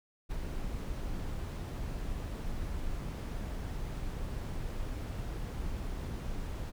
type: noise with ADSR envelope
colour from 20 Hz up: brown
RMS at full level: -34 dBFS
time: 0.29-6.72 s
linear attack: 28 ms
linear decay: 7 ms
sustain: -3 dB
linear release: 31 ms
effects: none